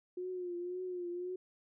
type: tone with vibrato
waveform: sine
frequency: 358.5 Hz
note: F4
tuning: 45 cents sharp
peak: -37 dBFS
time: 0.17-1.36 s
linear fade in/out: 5 ms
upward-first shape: triangle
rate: 1.9 Hz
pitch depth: 58 cents each way
effects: none